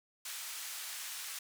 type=band-pass noise; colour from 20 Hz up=white; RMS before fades=-43 dBFS; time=0.25-1.39 s; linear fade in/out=5 ms; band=1200 to 12000 Hz; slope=12 dB/octave; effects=none